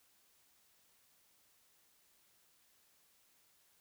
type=silence; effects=white hiss -71 dBFS RMS until 3.8 s